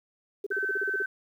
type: tone bursts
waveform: sine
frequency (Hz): 402.2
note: G4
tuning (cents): +44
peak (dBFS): -29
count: 10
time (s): 0.44-1.023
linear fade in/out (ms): 5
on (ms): 25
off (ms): 37
type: tone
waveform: sine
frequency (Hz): 1537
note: G6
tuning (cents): -35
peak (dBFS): -27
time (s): 0.51-1.06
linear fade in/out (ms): 5
effects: 10-bit